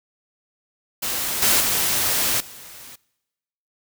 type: noise with level steps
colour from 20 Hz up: white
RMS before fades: -25 / -17 / -21 / -41 dBFS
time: 1.02-2.96 s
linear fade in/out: 10 ms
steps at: 1.42 / 1.6 / 2.4 s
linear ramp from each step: 5 ms
effects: noise-tail reverb RT60 1.0 s tail -23 dB re dry